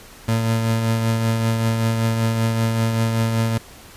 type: tone with tremolo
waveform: 30% pulse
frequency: 113.4 Hz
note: A#2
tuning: 47 cents flat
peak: -13 dBFS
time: 0.28-3.58 s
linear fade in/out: 5 ms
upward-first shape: triangle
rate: 5.2 Hz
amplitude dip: 40%
effects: pink hiss -43 dBFS RMS until 3.96 s + resampled to 32000 Hz